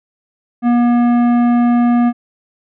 sine tone with tanh clipping, 240 Hz, B3, 49 cents flat, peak -11 dBFS, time 0.62-2.13 s, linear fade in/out 50 ms, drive 13 dB, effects none

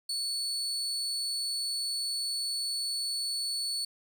35% pulse tone, 4435 Hz, C#8, in tune, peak -29 dBFS, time 0.09-3.85 s, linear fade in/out 5 ms, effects none

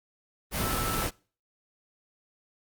sine tone in noise, 1318.5 Hz, E6, in tune, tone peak -33 dBFS, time 0.58-1.07 s, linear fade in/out 50 ms, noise pink, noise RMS -29 dBFS, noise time 0.51-1.11 s, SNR -7 dB, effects noise-tail reverb RT60 0.4 s tail -25 dB re dry + Opus 32 kbps

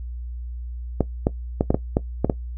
clicks, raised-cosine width 2 ms, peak -4 dBFS, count 8, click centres 1.007 / 1.269 / 1.609 / 1.705 / 1.745 / 1.969 / 2.246 / 2.298 s, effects noise-tail reverb RT60 0.1 s tail -17 dB re dry + added 60 Hz sine -29 dBFS peak until 2.57 s

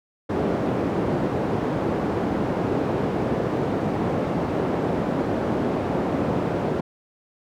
white band-pass noise, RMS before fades -24 dBFS, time 0.29-6.81 s, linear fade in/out 10 ms, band 110 to 470 Hz, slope 12 dB/octave, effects none

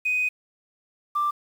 sine tone pair in turn, 2500 / 1179.8 Hz, D#7 / D6, +8 / +8 cents, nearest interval octave + minor second, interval 1300 cents, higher first, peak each -20 dBFS, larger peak neither, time 0.05-0.29 / 1.15-1.31 s, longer first, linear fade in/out 10 ms, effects tanh soft clip ceiling -16 dBFS + 8-bit

